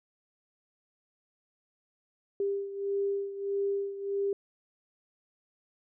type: beating tone pair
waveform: sine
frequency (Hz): 397.8 / 399.4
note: G4 / G4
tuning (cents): +25 / +32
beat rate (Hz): 1.6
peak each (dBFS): -30 / -35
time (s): 2.4-4.33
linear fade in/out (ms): 2
effects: none